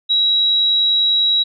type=tone; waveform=sine; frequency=3870 Hz; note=B7; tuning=36 cents flat; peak=-12 dBFS; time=0.09-1.44 s; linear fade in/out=20 ms; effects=none